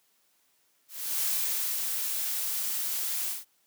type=noise with ADSR envelope; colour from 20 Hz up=blue; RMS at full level=-28 dBFS; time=0.88-3.45 s; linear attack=340 ms; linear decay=570 ms; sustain=-3 dB; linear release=170 ms; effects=white hiss -69 dBFS RMS until 3.66 s + high-pass 150 Hz 12 dB/octave